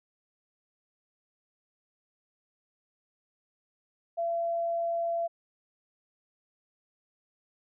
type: tone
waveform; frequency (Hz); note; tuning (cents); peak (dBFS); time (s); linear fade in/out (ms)
sine; 677; E5; +46; -27; 4.17-5.28; 20
effects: none